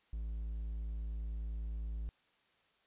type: tone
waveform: triangle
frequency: 54.8 Hz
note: A1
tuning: 6 cents flat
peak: -35 dBFS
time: 0.13-2.09 s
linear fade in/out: 0 ms
effects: white hiss -72 dBFS RMS until 2.86 s + resampled to 8000 Hz